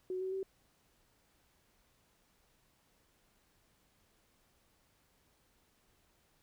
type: tone with pitch steps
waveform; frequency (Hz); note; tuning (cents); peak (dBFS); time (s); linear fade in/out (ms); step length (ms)
sine; 370 / 376.9 / 383.9; F#4 / F#4 / G4; 0 / +32 / -36; -35; 0.1-0.43; 2; 110
effects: pink hiss -72 dBFS RMS until 6.42 s